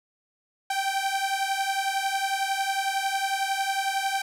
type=beating tone pair; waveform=sawtooth; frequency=775 / 786 Hz; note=G5 / G5; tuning=-20 / +4 cents; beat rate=11 Hz; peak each=-24 dBFS; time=0.7-4.22 s; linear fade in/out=5 ms; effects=low-pass 12000 Hz 12 dB/octave + 10-bit